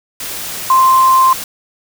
sine tone in noise, 1046.5 Hz, C6, in tune, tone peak -6 dBFS, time 0.7-1.33 s, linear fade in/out 2 ms, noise white, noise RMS -24 dBFS, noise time 0.2-1.44 s, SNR +15 dB, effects none

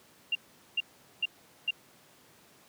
sine tone bursts, 2787 Hz, F7, 4 cents flat, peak -25 dBFS, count 4, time 0.32-1.708 s, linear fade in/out 5 ms, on 32 ms, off 420 ms, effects pink hiss -59 dBFS RMS until 2.68 s + high-pass 150 Hz 12 dB/octave

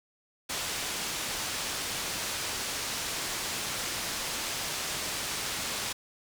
white low-pass noise, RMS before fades -34 dBFS, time 0.49-5.93 s, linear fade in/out 10 ms, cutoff 7300 Hz, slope 12 dB/octave, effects none

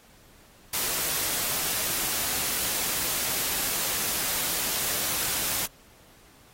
white noise, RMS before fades -28 dBFS, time 0.73-5.66 s, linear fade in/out 5 ms, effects pink hiss -56 dBFS RMS until 6.53 s + AAC 48 kbps

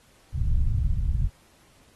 pink low-pass noise, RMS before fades -23 dBFS, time 0.32-1.3 s, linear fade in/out 50 ms, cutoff 120 Hz, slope 24 dB/octave, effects pink hiss -59 dBFS RMS until 1.95 s + AAC 32 kbps

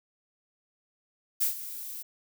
violet noise with ADSR envelope, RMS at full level -24 dBFS, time 1.4-2.03 s, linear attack 20 ms, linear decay 120 ms, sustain -15 dB, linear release 15 ms, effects none

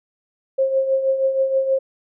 sine tone with tremolo, 534 Hz, C5, 35 cents sharp, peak -13 dBFS, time 0.58-1.79 s, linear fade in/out 10 ms, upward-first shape triangle, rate 6.3 Hz, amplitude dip 65%, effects none

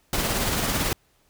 pink noise with tremolo, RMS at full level -23 dBFS, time 0.13-0.93 s, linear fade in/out 2 ms, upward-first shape triangle, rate 18 Hz, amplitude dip 40%, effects pink hiss -64 dBFS RMS until 1.29 s

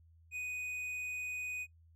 sine tone with tanh clipping, 2489 Hz, D#7, in tune, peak -39 dBFS, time 0.31-1.67 s, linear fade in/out 50 ms, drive 8 dB, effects noise-tail reverb RT60 0.1 s tail -21 dB re dry + added 82 Hz sine -60 dBFS peak until 1.95 s

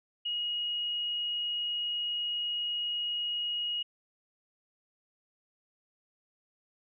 sine tone, 2888 Hz, F#7, 43 cents flat, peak -30 dBFS, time 0.25-3.83 s, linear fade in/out 10 ms, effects none

